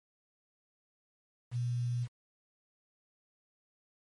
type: tone with quantisation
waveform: sine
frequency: 121.2 Hz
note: B2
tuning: 32 cents flat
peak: -30 dBFS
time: 1.51-2.08 s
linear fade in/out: 50 ms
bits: 9
effects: MP3 48 kbps